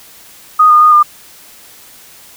sine tone with pitch steps, 1243 / 1219 / 1231 / 1203 Hz, D#6 / D#6 / D#6 / D6, -2 / -36 / -19 / +41 cents, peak -3 dBFS, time 0.59-1.03 s, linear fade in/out 10 ms, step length 110 ms, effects white hiss -39 dBFS RMS until 2.36 s

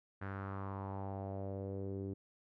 sawtooth tone with low-pass filter sweep, 97.6 Hz, G2, 7 cents flat, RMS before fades -42 dBFS, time 0.21-2.14 s, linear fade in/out 10 ms, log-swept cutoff 1600 to 350 Hz, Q 3.4, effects none

